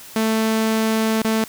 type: tone with dropouts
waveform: sawtooth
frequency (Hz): 221.1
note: A3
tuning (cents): +9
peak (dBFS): -13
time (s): 0.16-1.44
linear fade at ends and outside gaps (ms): 2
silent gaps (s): 1.22-1.247
effects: white hiss -40 dBFS RMS until 1.48 s